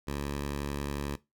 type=tone; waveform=10% pulse; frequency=71.2 Hz; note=C#2; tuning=47 cents sharp; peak=-24 dBFS; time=0.07-1.16 s; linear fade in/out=10 ms; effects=noise-tail reverb RT60 0.2 s tail -18 dB re dry